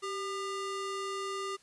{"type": "ring-modulated tone", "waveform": "square", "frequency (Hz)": 800, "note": "G5", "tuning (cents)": 35, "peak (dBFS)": -32, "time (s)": [0.02, 1.57], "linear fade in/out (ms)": 20, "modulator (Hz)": 411, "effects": ["white hiss -63 dBFS RMS until 1.62 s", "resampled to 22050 Hz"]}